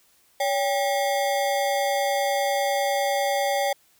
square ring-modulated tone, 680 Hz, F5, 46 cents flat, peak -19 dBFS, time 0.4-3.73 s, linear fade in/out 5 ms, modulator 115 Hz, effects white hiss -61 dBFS RMS until 3.99 s

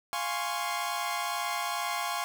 sawtooth chord, Db major seventh, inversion first, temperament equal with one note detuned, 698.5 / 827.7 / 1046.5 / 1108.7 Hz, F5 / Ab5 / C6 / Db6, 0 / -6 / 0 / 0 cents, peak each -32 dBFS, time 0.13-2.24 s, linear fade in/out 0 ms, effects none

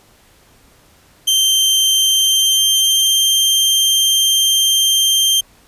sawtooth tone with pitch glide, 3136 to 3160 Hz, G7 to G7, 0 to +13 cents, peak -8 dBFS, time 1.27-5.41 s, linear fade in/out 10 ms, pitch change +13 cents, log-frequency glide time 1.95-3.17 s, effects pink hiss -50 dBFS RMS until 5.67 s + resampled to 32000 Hz

